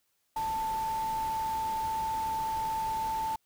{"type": "tone in noise", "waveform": "sine", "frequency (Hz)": 885, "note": "A5", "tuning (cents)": 10, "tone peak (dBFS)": -29, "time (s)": [0.36, 3.36], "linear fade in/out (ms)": 5, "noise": "pink", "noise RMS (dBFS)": -44, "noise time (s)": [0.36, 3.36], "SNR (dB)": 12, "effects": ["white hiss -75 dBFS RMS until 3.45 s"]}